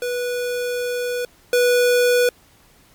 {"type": "tone pair in turn", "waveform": "square", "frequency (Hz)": [490, 490], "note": ["B4", "B4"], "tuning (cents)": [-14, -14], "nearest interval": "unison", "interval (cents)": 0, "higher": "neither", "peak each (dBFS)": [-22, -14], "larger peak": "second", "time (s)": [[0.02, 1.25], [1.53, 2.29]], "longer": "first", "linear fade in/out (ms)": 2, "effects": ["pink hiss -53 dBFS RMS until 2.94 s", "MP3 96 kbps"]}